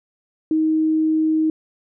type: tone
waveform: sine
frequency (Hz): 314.8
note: D#4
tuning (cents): +20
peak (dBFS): -15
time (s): 0.51-1.5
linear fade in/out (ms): 2
effects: none